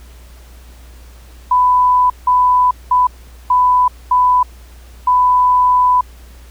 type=tone bursts at uneven times; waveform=sine; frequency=997 Hz; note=B5; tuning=16 cents sharp; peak=-8 dBFS; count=6; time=1.51-2.1 / 2.27-2.71 / 2.91-3.07 / 3.5-3.88 / 4.11-4.43 / 5.07-6.01 s; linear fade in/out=5 ms; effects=added 60 Hz sine -36 dBFS peak until 6.5 s + pink hiss -46 dBFS RMS until 6.5 s